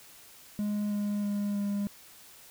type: tone with pitch steps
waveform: triangle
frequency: 207.7 / 205.9 / 204.1 / 202.4 Hz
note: G#3 / G#3 / G#3 / G#3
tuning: 0 / -15 / -30 / -44 cents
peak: -26 dBFS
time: 0.59-1.87 s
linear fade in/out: 0 ms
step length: 320 ms
effects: white hiss -53 dBFS RMS until 2.5 s